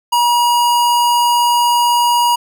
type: tone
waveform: square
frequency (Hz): 958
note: A#5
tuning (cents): +47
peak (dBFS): -11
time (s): 0.12-2.36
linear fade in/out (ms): 10
effects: none